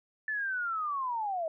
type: linear sweep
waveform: sine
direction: down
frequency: 1760 to 622.3 Hz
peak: -30 dBFS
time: 0.28-1.48 s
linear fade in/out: 2 ms
effects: none